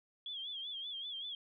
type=tone with vibrato; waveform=sine; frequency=3322 Hz; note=G#7; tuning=in tune; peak=-40 dBFS; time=0.26-1.35 s; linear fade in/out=2 ms; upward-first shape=sine; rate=5.2 Hz; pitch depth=95 cents each way; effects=none